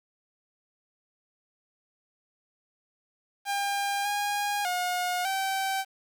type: tone with pitch steps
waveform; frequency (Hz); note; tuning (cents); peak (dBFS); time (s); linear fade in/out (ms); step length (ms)
sawtooth; 802 / 818 / 719 / 773; G5 / G#5 / F#5 / G5; +39 / -26 / -50 / -24; -23; 3.45-5.85; 50; 600
effects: 9-bit